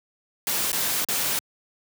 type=noise with dropouts; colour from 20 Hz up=white; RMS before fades=-25 dBFS; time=0.47-1.39 s; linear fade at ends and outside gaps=1 ms; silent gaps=0.719-0.729 / 1.046-1.086 s; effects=high-pass 100 Hz 12 dB/octave